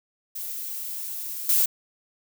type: noise with level steps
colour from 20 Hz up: violet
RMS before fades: -33 / -20 dBFS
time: 0.35-1.66 s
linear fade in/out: 10 ms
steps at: 1.49 s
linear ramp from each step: 2 ms
effects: none